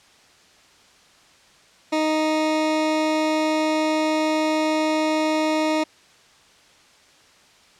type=tone; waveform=20% pulse; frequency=311.1 Hz; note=D#4; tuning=in tune; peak=-14 dBFS; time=1.92-5.84 s; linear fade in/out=10 ms; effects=white hiss -53 dBFS RMS until 7.79 s + low-pass 6000 Hz 12 dB/octave